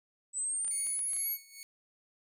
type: exponential sweep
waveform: sine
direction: up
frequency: 7902 to 11840 Hz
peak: -31 dBFS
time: 0.33-1.38 s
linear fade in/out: 50 ms
type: clicks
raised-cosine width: 0.2 ms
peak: -35 dBFS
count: 6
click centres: 0.648 / 0.679 / 0.868 / 0.992 / 1.133 / 1.166 s
type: tone with tremolo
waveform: 10% pulse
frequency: 2217 Hz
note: C#7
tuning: in tune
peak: -33 dBFS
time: 0.71-1.63 s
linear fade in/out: 0 ms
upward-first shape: sine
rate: 2.3 Hz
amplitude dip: 80%
effects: none